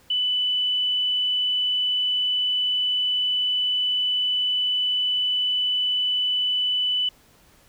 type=tone; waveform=sine; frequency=2988 Hz; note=F#7; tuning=16 cents sharp; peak=-20 dBFS; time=0.1-7.09 s; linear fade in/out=5 ms; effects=pink hiss -56 dBFS RMS until 7.68 s